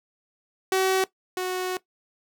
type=tone pair in turn; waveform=sawtooth; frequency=378.9 / 368.1 Hz; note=F#4 / F#4; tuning=+41 / -9 cents; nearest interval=minor second; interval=50 cents; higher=first; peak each=-16 / -22 dBFS; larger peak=first; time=0.72-1.04 / 1.37-1.77 s; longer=second; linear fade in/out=2 ms; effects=noise-tail reverb RT60 0.1 s tail -17 dB re dry